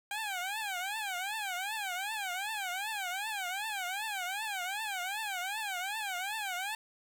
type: tone with vibrato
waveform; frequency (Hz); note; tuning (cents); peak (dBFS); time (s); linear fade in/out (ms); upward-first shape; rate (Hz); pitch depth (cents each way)
15% pulse; 793; G5; +20; -28; 0.11-6.75; 2; triangle; 2.6; 220
effects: 10-bit